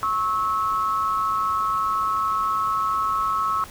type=tone pair together; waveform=sine; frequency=1096 / 1300.1 Hz; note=C#6 / E6; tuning=-20 / -24 cents; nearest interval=minor third; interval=296 cents; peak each=-23 dBFS; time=0.03-3.64 s; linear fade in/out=0 ms; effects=pink hiss -42 dBFS RMS until 3.7 s